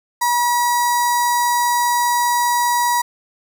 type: tone with notch filter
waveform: sawtooth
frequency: 965 Hz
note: B5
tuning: 40 cents flat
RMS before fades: -17 dBFS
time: 0.21-3.02 s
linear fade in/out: 10 ms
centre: 2900 Hz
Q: 0.96
effects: 8-bit